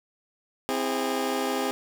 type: chord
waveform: 20% pulse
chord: C augmented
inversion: none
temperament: just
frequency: 261.6 / 327 / 408.8 Hz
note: C4 / E4 / G#4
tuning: 0 / -14 / -27 cents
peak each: -24 / -29 / -24 dBFS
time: 0.69-1.71 s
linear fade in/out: 0 ms
effects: none